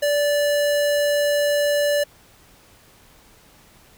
square tone, 582 Hz, D5, 16 cents flat, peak -18 dBFS, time 0.02-2.04 s, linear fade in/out 10 ms, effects pink hiss -52 dBFS RMS until 3.97 s

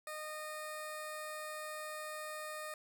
10% pulse tone with notch filter, 614 Hz, D#5, 23 cents flat, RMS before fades -44 dBFS, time 0.07-2.74 s, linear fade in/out 2 ms, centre 3100 Hz, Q 1.2, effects none

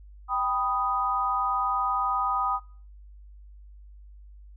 sine chord, G augmented, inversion none, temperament equal, 784 / 987.8 / 1244.5 Hz, G5 / B5 / D#6, 0 / 0 / 0 cents, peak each -30 / -30 / -26 dBFS, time 0.28-2.6 s, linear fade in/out 50 ms, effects noise-tail reverb RT60 0.4 s tail -20 dB re dry + added 50 Hz sine -45 dBFS peak until 4.56 s

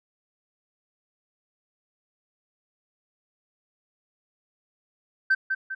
sine tone with echo, 1548 Hz, G6, 22 cents flat, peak -15 dBFS, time 5.3-5.35 s, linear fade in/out 10 ms, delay 200 ms, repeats 2, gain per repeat -7 dB, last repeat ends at 5.75 s, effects tanh soft clip ceiling -15 dBFS

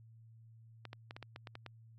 clicks, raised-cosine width 0.3 ms, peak -30 dBFS, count 9, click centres 0.853 / 0.931 / 1.109 / 1.165 / 1.227 / 1.361 / 1.472 / 1.554 / 1.663 s, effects added 113 Hz sine -56 dBFS peak until 1.98 s + AAC 32 kbps

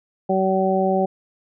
harmonic tone, 190 Hz, F#3, 46 cents sharp, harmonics 1 / 2 / 3 / 4, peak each -22 / -22 / -22 / -22 dBFS, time 0.29-1.06 s, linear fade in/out 10 ms, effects none

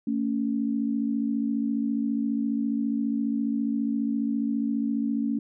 sine tone pair together, 225 / 279.7 Hz, A3 / C#4, +39 / +16 cents, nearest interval major third, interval 377 cents, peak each -26 / -27 dBFS, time 0.07-5.39 s, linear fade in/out 5 ms, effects none

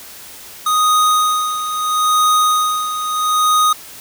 square tone with tremolo, 1244.5 Hz, D#6, in tune, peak -11 dBFS, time 0.66-3.73 s, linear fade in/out 5 ms, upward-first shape sine, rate 0.76 Hz, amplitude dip 65%, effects white hiss -36 dBFS RMS until 4 s

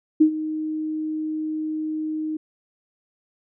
sine tone with ADSR envelope, 311.1 Hz, D#4, in tune, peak -9 dBFS, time 0.2-2.37 s, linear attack 13 ms, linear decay 88 ms, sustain -15 dB, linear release 6 ms, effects none

